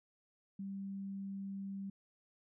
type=tone; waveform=sine; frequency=196 Hz; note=G3; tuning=in tune; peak=-40 dBFS; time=0.59-1.9 s; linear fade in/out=5 ms; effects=none